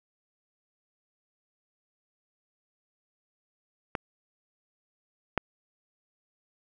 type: clicks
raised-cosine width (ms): 0.5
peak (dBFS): -14 / -9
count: 2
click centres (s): 3.952 / 5.377
effects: none